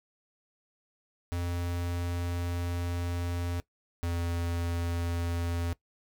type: tone pair in turn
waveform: square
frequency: 87.1 / 85.55 Hz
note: F2 / F2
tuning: -4 / -35 cents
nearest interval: unison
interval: 31 cents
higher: first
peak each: -31 / -30 dBFS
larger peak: second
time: 1.32-3.6 / 4.03-5.73 s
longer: first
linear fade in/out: 0 ms
effects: noise-tail reverb RT60 0.1 s tail -19 dB re dry